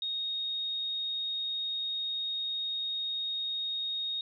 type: tone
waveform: sine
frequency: 3729 Hz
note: A#7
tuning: in tune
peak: -31 dBFS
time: 0.02-4.21 s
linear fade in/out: 2 ms
effects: none

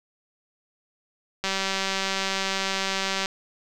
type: click train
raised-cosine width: 0.2 ms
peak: -9 dBFS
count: 352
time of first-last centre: 1.44-3.259 s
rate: 193 Hz
effects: none

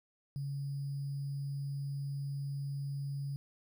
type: tone with sample-and-hold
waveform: sine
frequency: 140 Hz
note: C#3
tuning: 18 cents sharp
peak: -35 dBFS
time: 0.36-3.36 s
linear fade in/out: 0 ms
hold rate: 4900 Hz
effects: none

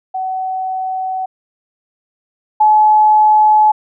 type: tone pair in turn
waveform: sine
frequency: 753 / 854.9 Hz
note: F#5 / G#5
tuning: +30 / +50 cents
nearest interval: major second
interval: 220 cents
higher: second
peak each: -17 / -6 dBFS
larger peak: second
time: 0.14-1.26 / 2.6-3.72 s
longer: neither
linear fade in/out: 10 ms
effects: none

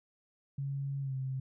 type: tone with pitch glide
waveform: sine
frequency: 138.59 to 132.18 Hz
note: C#3 to C3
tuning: 0 to +18 cents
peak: -33 dBFS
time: 0.58-1.4 s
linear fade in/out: 5 ms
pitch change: -82 cents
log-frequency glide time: 1.01-1.14 s
effects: none

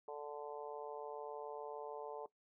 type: harmonic tone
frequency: 146.83 Hz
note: D3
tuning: in tune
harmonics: 3 / 4 / 5 / 6 / 7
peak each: -46 / -50 / -52 / -51 / -56 dBFS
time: 0.08-2.26 s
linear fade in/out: 2 ms
effects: noise-tail reverb RT60 0.1 s tail -17 dB re dry

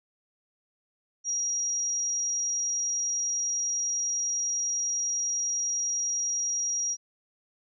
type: tone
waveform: sine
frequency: 5710 Hz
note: F8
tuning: 37 cents sharp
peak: -26 dBFS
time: 1.24-6.97 s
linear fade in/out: 50 ms
effects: none

